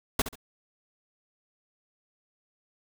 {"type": "noise with echo", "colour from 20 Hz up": "pink", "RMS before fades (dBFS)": -24, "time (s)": [0.19, 0.22], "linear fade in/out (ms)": 5, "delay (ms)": 68, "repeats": 2, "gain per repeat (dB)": -11, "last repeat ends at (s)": 0.356, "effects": []}